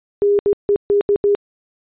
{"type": "tone bursts at uneven times", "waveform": "sine", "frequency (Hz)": 406.7, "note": "G#4", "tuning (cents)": -36, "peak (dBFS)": -11, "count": 6, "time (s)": [[0.22, 0.39], [0.46, 0.53], [0.69, 0.76], [0.9, 1.01], [1.09, 1.16], [1.24, 1.35]], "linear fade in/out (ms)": 0, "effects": ["resampled to 8000 Hz"]}